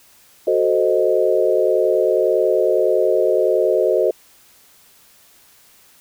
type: chord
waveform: sine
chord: F# diminished seventh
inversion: none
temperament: equal with one note detuned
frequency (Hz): 370 / 440 / 521.7 / 622.3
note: F#4 / A4 / C5 / Eb5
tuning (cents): 0 / 0 / -5 / 0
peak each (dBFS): -19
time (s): 0.47-4.11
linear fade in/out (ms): 5
effects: white hiss -51 dBFS RMS until 6 s